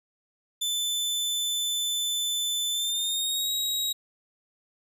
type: tone with pitch glide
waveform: sawtooth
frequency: 3520 to 3816 Hz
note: A7 to A#7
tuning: 0 to +40 cents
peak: -23 dBFS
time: 0.61-3.93 s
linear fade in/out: 10 ms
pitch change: +140 cents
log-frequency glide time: 2.71-3.51 s
effects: none

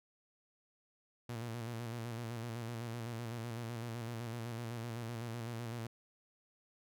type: tone with vibrato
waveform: sawtooth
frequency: 116.54 Hz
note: A#2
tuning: in tune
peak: -36 dBFS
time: 1.29-5.87 s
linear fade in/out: 5 ms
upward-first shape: square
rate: 7.9 Hz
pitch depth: 50 cents each way
effects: none

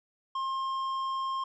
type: tone with tanh clipping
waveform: sine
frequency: 1065 Hz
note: C6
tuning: 30 cents sharp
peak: -31 dBFS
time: 0.35-1.44 s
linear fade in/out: 5 ms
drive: 8 dB
effects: none

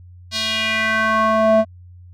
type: tone with band-pass filter sweep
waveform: square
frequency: 220 Hz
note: A3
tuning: in tune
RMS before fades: -17 dBFS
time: 0.31-1.65 s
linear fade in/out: 50 ms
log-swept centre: 4400 to 570 Hz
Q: 2.6
effects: added 89 Hz sine -39 dBFS peak until 2.13 s

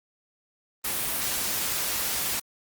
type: noise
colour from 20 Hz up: white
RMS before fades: -28 dBFS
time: 0.84-2.4 s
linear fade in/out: 10 ms
effects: Opus 32 kbps

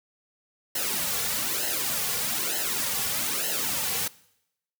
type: noise with flanger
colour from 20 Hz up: white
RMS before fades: -28 dBFS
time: 0.75-4.08 s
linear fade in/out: 5 ms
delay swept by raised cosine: 0.84 to 3.24 ms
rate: 1.1 Hz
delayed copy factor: -0.8
effects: noise-tail reverb RT60 0.8 s tail -21 dB re dry

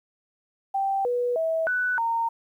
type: tone with pitch steps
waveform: sine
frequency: 782 / 488.3 / 649 / 1489 / 920 Hz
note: G5 / B4 / E5 / F#6 / A#5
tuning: -4 / -20 / -27 / +11 / -23 cents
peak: -22 dBFS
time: 0.74-2.29 s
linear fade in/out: 10 ms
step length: 310 ms
effects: 10-bit

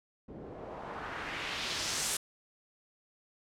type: noise with low-pass filter sweep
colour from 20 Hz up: white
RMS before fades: -38 dBFS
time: 0.28-2.17 s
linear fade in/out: 5 ms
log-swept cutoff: 330 to 9800 Hz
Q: 1.4
effects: none

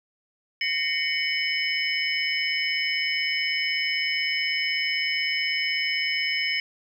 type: tone cluster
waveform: sine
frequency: 1849 / 2070 / 2226 / 2989 / 5200 Hz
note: A#6 / C7 / C#7 / F#7 / E8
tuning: -15 / -19 / +7 / +17 / -24 cents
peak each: -33 / -33 / -26 / -30 / -31 dBFS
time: 0.61-6.6 s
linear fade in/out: 2 ms
effects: 9-bit

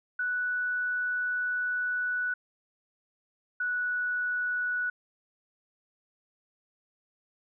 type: tone pair in turn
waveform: sine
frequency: 1480 / 1473.8 Hz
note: F#6 / F#6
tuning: 0 / -7 cents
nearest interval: unison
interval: 7 cents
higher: first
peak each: -27 dBFS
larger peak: neither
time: 0.19-2.34 / 3.6-4.9 s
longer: first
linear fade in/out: 5 ms
effects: none

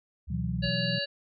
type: exponential sweep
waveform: sine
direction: down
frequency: 75.7 to 64 Hz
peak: -35 dBFS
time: 0.27-0.7 s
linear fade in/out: 20 ms
type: chord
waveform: sine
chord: B suspended fourth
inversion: none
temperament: equal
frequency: 123.47 / 164.81 / 185 Hz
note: B2 / E3 / F#3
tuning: 0 / 0 / 0 cents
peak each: -33 dBFS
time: 0.3-0.99 s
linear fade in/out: 10 ms
type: harmonic tone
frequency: 565 Hz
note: C#5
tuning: 33 cents sharp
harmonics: 1 / 3 / 5 / 7 / 8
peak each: -35 / -35 / -35 / -35 / -35 dBFS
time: 0.62-1.06 s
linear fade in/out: 20 ms
effects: none

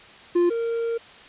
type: tone pair in turn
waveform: triangle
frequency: 349.2 / 462.4 Hz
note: F4 / A#4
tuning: 0 / -14 cents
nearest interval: perfect fourth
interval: 486 cents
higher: second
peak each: -14 / -21 dBFS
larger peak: first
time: 0.35-0.5 / 0.5-0.98 s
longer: second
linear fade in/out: 10 ms
effects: white hiss -46 dBFS RMS until 1.28 s + resampled to 8000 Hz

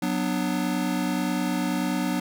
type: chord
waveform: square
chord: B minor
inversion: second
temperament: just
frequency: 185.21 / 246.9 / 296.3 Hz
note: F#3 / B3 / D4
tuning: +2 / 0 / +15 cents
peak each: -29 dBFS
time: 0.02-2.2 s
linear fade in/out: 5 ms
effects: none

